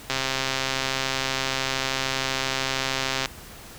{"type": "click train", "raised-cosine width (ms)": 0.2, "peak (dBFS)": -7, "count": 421, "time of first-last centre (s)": [0.1, 3.258], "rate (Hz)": 133, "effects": ["pink hiss -43 dBFS RMS until 3.78 s"]}